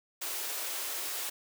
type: high-pass noise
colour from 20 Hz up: white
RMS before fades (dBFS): -36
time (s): 0.21-1.3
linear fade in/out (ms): 10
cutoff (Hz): 310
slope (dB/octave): 48
effects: none